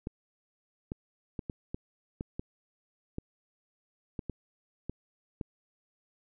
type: clicks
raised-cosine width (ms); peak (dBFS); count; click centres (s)
3; -22; 12; 0.071 / 0.919 / 1.392 / 1.498 / 1.745 / 2.209 / 2.395 / 3.184 / 4.192 / 4.297 / 4.896 / 5.412
effects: none